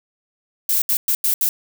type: noise bursts at uneven times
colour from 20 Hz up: violet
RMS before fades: -18 dBFS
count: 5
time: 0.69-0.82 / 0.89-0.97 / 1.08-1.15 / 1.24-1.34 / 1.41-1.49 s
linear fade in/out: 2 ms
effects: none